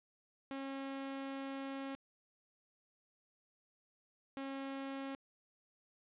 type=tone bursts at uneven times; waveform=sawtooth; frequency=271.9 Hz; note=C#4; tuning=33 cents flat; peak=-37 dBFS; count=2; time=0.51-1.95 / 4.37-5.15 s; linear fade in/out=0 ms; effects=resampled to 8000 Hz + 12-bit